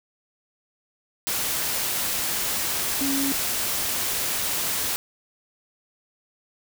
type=tone in noise; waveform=sine; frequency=275.3 Hz; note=C#4; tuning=12 cents flat; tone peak=-24 dBFS; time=3.01-3.32 s; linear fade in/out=0 ms; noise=white; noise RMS=-26 dBFS; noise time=1.27-4.96 s; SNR=-1 dB; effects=none